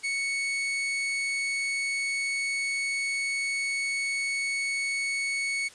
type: tone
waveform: 40% pulse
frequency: 2217 Hz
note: C#7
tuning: in tune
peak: -26 dBFS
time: 0.03-5.69 s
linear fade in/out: 20 ms
effects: white hiss -51 dBFS RMS until 5.74 s + resampled to 22050 Hz